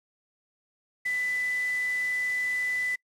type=tone in noise; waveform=sine; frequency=1995 Hz; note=B6; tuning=17 cents sharp; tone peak=-26 dBFS; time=1.05-2.96 s; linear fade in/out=10 ms; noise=white; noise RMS=-44 dBFS; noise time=1.05-2.96 s; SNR=+15 dB; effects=noise-tail reverb RT60 0.1 s tail -25 dB re dry + low-pass 10000 Hz 12 dB/octave